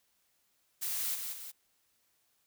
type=noise with echo; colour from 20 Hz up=blue; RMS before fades=-35 dBFS; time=0.81-1.16 s; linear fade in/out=20 ms; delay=180 ms; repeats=2; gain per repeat=-5 dB; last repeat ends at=1.52 s; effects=white hiss -74 dBFS RMS until 2.46 s